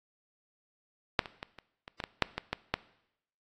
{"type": "clicks", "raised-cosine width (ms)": 0.3, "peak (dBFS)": [-6, -24, -21, -29, -27, -19, -18, -6, -16, -14, -10], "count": 11, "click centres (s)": [1.192, 1.258, 1.429, 1.587, 1.879, 2.002, 2.039, 2.223, 2.38, 2.53, 2.74], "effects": ["noise-tail reverb RT60 0.8 s tail -20 dB re dry", "AAC 48 kbps"]}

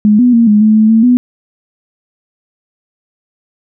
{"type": "tone with pitch steps", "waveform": "sine", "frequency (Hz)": [210.2, 246.6, 231.9, 209.2, 215.9, 217.2, 223.9, 247.1], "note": ["G#3", "B3", "A#3", "G#3", "A3", "A3", "A3", "B3"], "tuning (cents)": [21, -2, -9, 13, -33, -22, 30, 1], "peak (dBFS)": -4, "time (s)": [0.05, 1.17], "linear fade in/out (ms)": 0, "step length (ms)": 140, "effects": []}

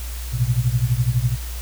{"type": "tone with tremolo", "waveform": "sine", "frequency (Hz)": 121.9, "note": "B2", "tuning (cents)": -22, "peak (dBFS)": -12, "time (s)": [0.32, 1.37], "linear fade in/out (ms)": 50, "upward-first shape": "triangle", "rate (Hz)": 12, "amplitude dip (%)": 100, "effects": ["added 60 Hz sine -27 dBFS peak until 1.61 s", "white hiss -37 dBFS RMS until 1.61 s"]}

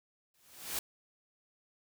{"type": "noise with exponential growth", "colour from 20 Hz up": "white", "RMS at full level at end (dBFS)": -33, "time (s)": [0.34, 0.79], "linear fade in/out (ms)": 2, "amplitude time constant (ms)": 96, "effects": []}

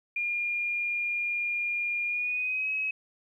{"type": "tone with pitch glide", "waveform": "sine", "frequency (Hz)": [2414, 2555], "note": ["D7", "D#7"], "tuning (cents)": [47, 45], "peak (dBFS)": -27, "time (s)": [0.16, 2.91], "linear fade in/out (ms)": 5, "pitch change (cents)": 98, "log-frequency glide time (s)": [2.06, 2.7], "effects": ["11-bit"]}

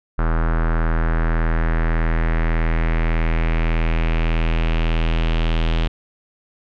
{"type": "tone with low-pass filter sweep", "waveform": "square", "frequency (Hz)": 40.85, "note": "E1", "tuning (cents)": -15, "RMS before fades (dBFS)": -18, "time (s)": [0.18, 5.88], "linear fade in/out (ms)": 10, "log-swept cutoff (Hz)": [1400, 3200], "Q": 3, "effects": []}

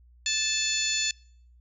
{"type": "harmonic tone", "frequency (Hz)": 875, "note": "A5", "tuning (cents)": -10, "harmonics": [2, 3, 4, 5, 6, 7, 8], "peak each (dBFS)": [-37, -31, -31, -31, -38, -38, -30], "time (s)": [0.26, 1.11], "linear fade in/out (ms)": 2, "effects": ["noise-tail reverb RT60 0.6 s tail -26 dB re dry", "added 60 Hz sine -53 dBFS peak until 1.6 s"]}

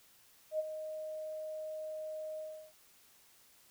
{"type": "tone with ADSR envelope", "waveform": "sine", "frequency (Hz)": 622.3, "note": "D#5", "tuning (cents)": 0, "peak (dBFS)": -29, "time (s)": [0.51, 2.73], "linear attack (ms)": 82, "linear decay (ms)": 27, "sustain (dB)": -10, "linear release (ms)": 350, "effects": ["white hiss -64 dBFS RMS until 3.7 s"]}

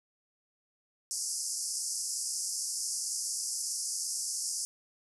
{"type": "band-pass noise", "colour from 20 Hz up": "pink", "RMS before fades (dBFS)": -35, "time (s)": [1.11, 4.65], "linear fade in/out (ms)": 0, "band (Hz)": [4900, 11000], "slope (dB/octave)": 96, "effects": []}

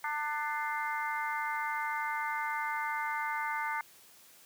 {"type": "harmonic tone with a mistuned harmonic", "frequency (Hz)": 298.9, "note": "D4", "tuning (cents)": 31, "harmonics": [3, 4, 5, 6, 7], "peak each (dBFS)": [-35, -39, -39, -43, -38], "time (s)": [0.04, 3.81], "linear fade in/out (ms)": 2, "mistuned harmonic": 6, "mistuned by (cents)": -35, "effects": ["white hiss -58 dBFS RMS until 4.45 s", "high-pass 100 Hz 12 dB/octave"]}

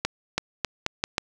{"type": "accelerating click train", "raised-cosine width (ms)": 0.2, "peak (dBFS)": -6, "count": 6, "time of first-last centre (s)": [0.05, 1.181], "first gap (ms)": 330, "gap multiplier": 0.81, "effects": ["8-bit"]}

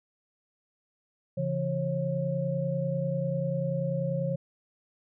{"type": "tone cluster", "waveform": "sine", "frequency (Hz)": [139.5, 169.7, 543], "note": ["C#3", "F3", "C#5"], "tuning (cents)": [11, -49, -36], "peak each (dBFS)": -31, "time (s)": [1.37, 4.36], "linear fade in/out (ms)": 10, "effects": []}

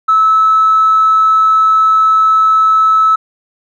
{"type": "tone with tanh clipping", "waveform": "triangle", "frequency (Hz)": 1302, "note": "E6", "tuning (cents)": -22, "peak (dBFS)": -6, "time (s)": [0.08, 3.16], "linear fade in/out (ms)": 10, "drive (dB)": 4, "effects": []}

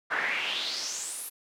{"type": "noise with band-pass filter sweep", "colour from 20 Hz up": "brown", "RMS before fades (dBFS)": -32, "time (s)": [0.1, 1.3], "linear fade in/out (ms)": 20, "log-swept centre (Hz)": [1500, 12000], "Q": 4.8, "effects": ["high-pass 300 Hz 12 dB/octave"]}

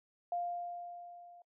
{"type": "tone with level ramp", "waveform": "sine", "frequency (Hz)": 700, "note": "F5", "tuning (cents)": 4, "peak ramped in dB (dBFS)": [-32, -54], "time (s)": [0.32, 1.42], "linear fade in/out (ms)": 2, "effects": ["noise-tail reverb RT60 0.1 s tail -24 dB re dry"]}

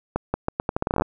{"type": "accelerating click train", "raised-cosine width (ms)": 1, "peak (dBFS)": -8, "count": 15, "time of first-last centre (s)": [0.16, 1.02], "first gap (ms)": 180, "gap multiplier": 0.8, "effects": []}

